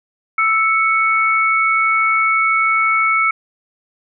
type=tone pair together; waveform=sine; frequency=1318.2 / 2217 Hz; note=E6 / C#7; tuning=0 / 0 cents; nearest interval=major sixth; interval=900 cents; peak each=-15 dBFS; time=0.38-3.31 s; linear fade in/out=5 ms; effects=none